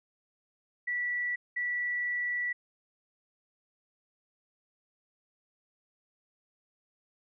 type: tone bursts at uneven times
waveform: sine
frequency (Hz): 1954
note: B6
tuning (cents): -19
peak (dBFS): -29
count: 2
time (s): 0.87-1.36 / 1.56-2.53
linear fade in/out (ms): 10
effects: none